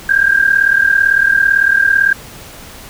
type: tone pair together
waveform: sine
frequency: 1580 / 1617.9 Hz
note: G6 / G#6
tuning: +13 / -46 cents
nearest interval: unison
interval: 41 cents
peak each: -11 dBFS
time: 0.09-2.13 s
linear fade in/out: 5 ms
effects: pink hiss -34 dBFS RMS until 2.89 s